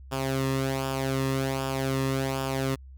sawtooth tone with flanger, 134 Hz, C3, 42 cents sharp, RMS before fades -28 dBFS, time 0.11-2.76 s, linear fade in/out 20 ms, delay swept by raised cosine 0.48 to 1.35 ms, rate 1.3 Hz, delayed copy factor -0.65, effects added 66 Hz sine -43 dBFS peak until 2.97 s

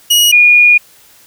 sawtooth / sine tone pair in turn, 2900 / 2439 Hz, F#7 / D#7, -35 / -35 cents, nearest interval minor third, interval 300 cents, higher first, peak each -3 dBFS, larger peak neither, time 0.1-0.32 / 0.32-0.78 s, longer second, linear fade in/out 10 ms, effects white hiss -44 dBFS RMS until 1.26 s

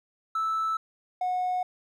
triangle tone pair in turn, 1314 / 730.3 Hz, E6 / F#5, -6 / -23 cents, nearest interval minor seventh, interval 1017 cents, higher first, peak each -22 dBFS, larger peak neither, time 0.35-0.77 / 1.21-1.63 s, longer neither, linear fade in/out 5 ms, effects tanh soft clip ceiling -21 dBFS

